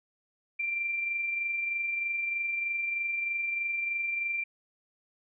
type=tone with amplitude modulation; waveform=sine; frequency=2363 Hz; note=D7; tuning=10 cents sharp; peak=-27 dBFS; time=0.59-4.44 s; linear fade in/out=10 ms; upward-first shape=sine; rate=23.2 Hz; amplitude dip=35%; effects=none